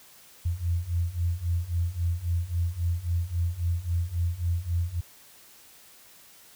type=beating tone pair; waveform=sine; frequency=83.9 / 87.6 Hz; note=E2 / F2; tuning=+31 / +6 cents; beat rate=3.7 Hz; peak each=-29 / -27 dBFS; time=0.45-5.01 s; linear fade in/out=10 ms; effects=white hiss -53 dBFS RMS until 6.55 s